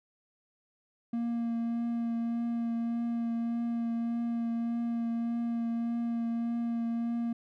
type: tone with vibrato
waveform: triangle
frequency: 233.1 Hz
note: A#3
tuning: in tune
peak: -27 dBFS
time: 1.13-7.33 s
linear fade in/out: 5 ms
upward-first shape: triangle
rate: 1.7 Hz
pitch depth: 15 cents each way
effects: none